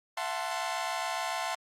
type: chord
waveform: sawtooth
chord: F# half-diminished seventh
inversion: third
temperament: equal with one note detuned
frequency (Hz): 673.1 / 740 / 880 / 1046.5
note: E5 / F#5 / A5 / C6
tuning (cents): +36 / 0 / 0 / 0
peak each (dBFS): -33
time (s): 0.17-1.55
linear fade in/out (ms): 5
effects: low-pass 10000 Hz 12 dB/octave + Opus 48 kbps